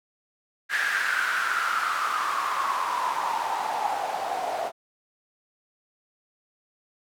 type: noise with band-pass filter sweep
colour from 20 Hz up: white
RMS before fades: -27 dBFS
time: 0.69-4.72 s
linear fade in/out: 50 ms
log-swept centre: 1700 to 670 Hz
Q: 7.2
effects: none